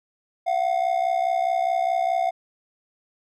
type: ring-modulated tone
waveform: triangle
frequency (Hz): 715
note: F5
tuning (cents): +41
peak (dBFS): -15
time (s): 0.46-2.31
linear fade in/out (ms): 20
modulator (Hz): 32.4
effects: none